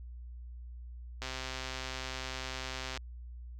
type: click train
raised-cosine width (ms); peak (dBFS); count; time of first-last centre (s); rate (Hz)
0.2; -21; 229; 1.22-2.974; 130
effects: added 60 Hz sine -43 dBFS peak until 3.59 s